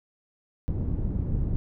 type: low-pass noise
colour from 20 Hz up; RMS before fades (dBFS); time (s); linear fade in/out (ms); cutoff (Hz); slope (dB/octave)
pink; -27; 0.68-1.56; 0; 190; 12
effects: none